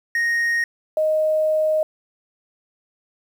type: tone pair in turn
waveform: triangle / sine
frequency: 1864.7 / 622.3 Hz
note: A#6 / D#5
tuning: 0 / 0 cents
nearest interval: octave + perfect fifth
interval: 1900 cents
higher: first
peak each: -16 dBFS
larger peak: neither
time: 0.15-0.64 / 0.97-1.83 s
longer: second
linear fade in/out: 2 ms
effects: 8-bit